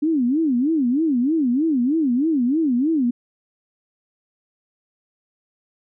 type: tone with vibrato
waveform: sine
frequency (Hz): 280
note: C#4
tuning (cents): +18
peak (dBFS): -16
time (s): 0.02-3.11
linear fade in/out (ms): 10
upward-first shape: sine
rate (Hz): 3.2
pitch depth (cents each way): 280
effects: none